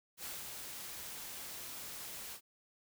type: noise with ADSR envelope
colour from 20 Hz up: white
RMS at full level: -43 dBFS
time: 0.17-2.41 s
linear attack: 75 ms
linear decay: 190 ms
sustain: -3 dB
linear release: 79 ms
effects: none